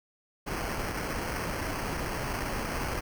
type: noise with sample-and-hold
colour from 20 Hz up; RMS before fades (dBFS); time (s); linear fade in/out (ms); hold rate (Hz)
pink; -33; 0.46-3.01; 20; 3675
effects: none